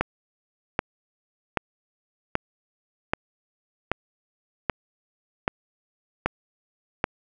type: click train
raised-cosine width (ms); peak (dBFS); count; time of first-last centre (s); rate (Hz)
0.5; -6; 10; 0.01-7.041; 1.28
effects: none